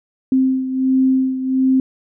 sine beating tone pair, 261.6 / 263 Hz, C4 / C4, 0 / +9 cents, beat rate 1.4 Hz, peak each -14 / -20 dBFS, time 0.32-1.8 s, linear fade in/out 2 ms, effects none

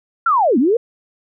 sine linear two-way sweep, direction down then up, 1411 to 220 to 493.1 Hz, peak -11 dBFS, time 0.26-0.77 s, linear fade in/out 5 ms, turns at 0.58 s, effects none

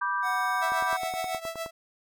sine chord, G major, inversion first, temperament just, 980 / 1176 / 1568 Hz, B5 / D6 / G6, -14 / +2 / 0 cents, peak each -30 dBFS, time 0.01-0.97 s, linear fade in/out 10 ms
square tone, 740 Hz, F#5, in tune, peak -32 dBFS, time 0.22-1.4 s, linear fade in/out 50 ms
sawtooth tone with tremolo, 659.3 Hz, E5, in tune, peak -26 dBFS, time 0.61-1.71 s, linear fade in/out 20 ms, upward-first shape triangle, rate 7.2 Hz, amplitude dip 85%
click train, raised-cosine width 1 ms, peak -26 dBFS, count 10, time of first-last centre 0.72-1.661 s, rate 9.56 Hz
effects none

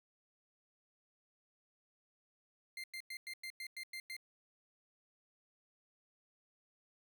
30% pulse tone bursts, 2093 Hz, C7, in tune, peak -40 dBFS, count 9, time 2.77-4.166 s, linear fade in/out 2 ms, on 68 ms, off 98 ms, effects none

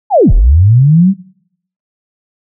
sine linear two-way sweep, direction down then up, 883 to 30.87 to 199.6 Hz, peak -3 dBFS, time 0.1-1.14 s, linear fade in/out 50 ms, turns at 0.32 s, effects noise-tail reverb RT60 0.7 s tail -23 dB re dry

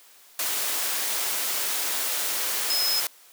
sine tone in noise, 5130 Hz, E8, 48 cents flat, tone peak -23 dBFS, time 2.7-3 s, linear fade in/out 2 ms, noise white, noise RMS -27 dBFS, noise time 0.39-3.07 s, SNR +1 dB, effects white hiss -53 dBFS RMS until 3.32 s + high-pass 400 Hz 12 dB/octave

